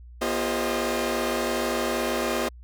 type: tone cluster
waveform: sawtooth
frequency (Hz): 242.3 / 345.7 / 403.2 / 531 / 623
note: B3 / F4 / G4 / C5 / D#5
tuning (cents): -33 / -18 / +49 / +25 / +2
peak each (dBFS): -27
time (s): 0.21-2.49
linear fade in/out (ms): 10
effects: added 60 Hz sine -42 dBFS peak until 2.63 s